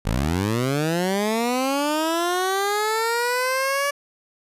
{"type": "linear sweep", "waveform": "15% pulse", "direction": "up", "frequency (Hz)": [47.76, 573], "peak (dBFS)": -14, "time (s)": [0.05, 3.91], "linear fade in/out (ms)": 10, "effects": ["resampled to 32000 Hz"]}